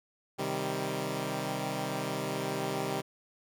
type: chord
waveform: 10% pulse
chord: C minor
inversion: none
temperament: equal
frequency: 130.81 / 155.56 / 196 Hz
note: C3 / Eb3 / G3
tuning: 0 / 0 / 0 cents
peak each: -28 dBFS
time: 0.38-3.02 s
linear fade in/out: 20 ms
effects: none